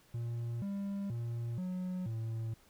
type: tone with pitch steps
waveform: triangle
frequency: 117.6 / 199 / 117.5 / 183 / 112.9 Hz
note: A#2 / G3 / A#2 / F#3 / A2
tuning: +16 / +26 / +14 / -19 / +45 cents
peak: -33 dBFS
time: 0.14-2.54 s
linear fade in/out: 5 ms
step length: 480 ms
effects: pink hiss -65 dBFS RMS until 2.69 s